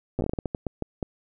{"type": "slowing click train", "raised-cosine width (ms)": 2, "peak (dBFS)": -14, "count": 14, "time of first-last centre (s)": [0.19, 1.028], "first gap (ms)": 8, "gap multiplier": 1.31, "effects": []}